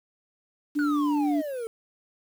sine tone, 293.2 Hz, D4, 3 cents flat, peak -22 dBFS, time 0.75-1.42 s, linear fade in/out 20 ms
triangle exponential sweep, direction down, 1498 to 440 Hz, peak -28 dBFS, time 0.79-1.67 s, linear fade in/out 0 ms
effects 8-bit

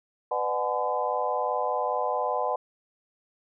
sine tone cluster, 499.4 / 602 / 741 / 846 / 1015 Hz, B4 / D5 / F#5 / G#5 / B5, +19 / +43 / +2 / +32 / +47 cents, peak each -31 dBFS, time 0.31-2.56 s, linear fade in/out 5 ms, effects none

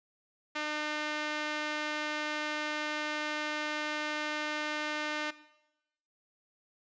sawtooth tone with band-pass filter, 302.1 Hz, D4, 49 cents sharp, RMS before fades -35 dBFS, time 0.55-5.31 s, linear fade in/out 10 ms, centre 2200 Hz, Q 0.87, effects noise-tail reverb RT60 0.9 s tail -17 dB re dry + resampled to 16000 Hz

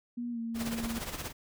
sine tone with pitch glide, 240 to 229.7 Hz, B3 to A#3, -49 to -25 cents, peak -33 dBFS, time 0.17-0.99 s, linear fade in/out 10 ms, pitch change -76 cents, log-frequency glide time 0.31-0.39 s
pink noise with tremolo, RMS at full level -36 dBFS, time 0.54-1.33 s, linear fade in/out 50 ms, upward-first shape sine, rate 17 Hz, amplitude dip 65%
effects none

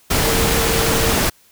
sine tone in noise, 455 Hz, A#4, 42 cents flat, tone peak -22 dBFS, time 0.23-1.13 s, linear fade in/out 10 ms, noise pink, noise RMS -17 dBFS, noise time 0.1-1.3 s, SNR -8 dB, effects white hiss -53 dBFS RMS until 1.51 s

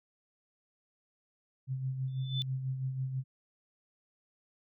sine tone with tremolo, 131.5 Hz, C3, 9 cents sharp, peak -30 dBFS, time 1.67-3.24 s, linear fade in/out 50 ms, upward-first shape sine, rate 6.1 Hz, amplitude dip 50%
sine tone with exponential growth, 3520 Hz, A7, in tune, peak -30 dBFS, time 2.08-2.42 s, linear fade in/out 0 ms, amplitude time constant 73 ms
effects none

